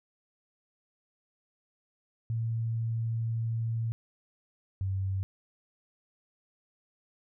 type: tone pair in turn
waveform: sine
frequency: 114.1 / 95.95 Hz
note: A#2 / G2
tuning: -37 / -37 cents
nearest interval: minor third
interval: 300 cents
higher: first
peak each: -28 dBFS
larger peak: neither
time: 2.3-3.92 / 4.81-5.23 s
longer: first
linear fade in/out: 0 ms
effects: none